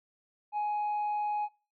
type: tone with tanh clipping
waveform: sine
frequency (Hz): 836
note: G#5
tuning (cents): +11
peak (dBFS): -29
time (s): 0.52-1.49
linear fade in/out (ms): 50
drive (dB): 1
effects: noise-tail reverb RT60 0.3 s tail -20 dB re dry